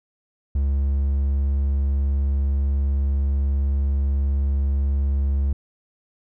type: tone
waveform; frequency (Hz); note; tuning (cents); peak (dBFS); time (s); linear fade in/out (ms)
triangle; 69.3; C#2; 0; -16; 0.55-5.53; 5
effects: none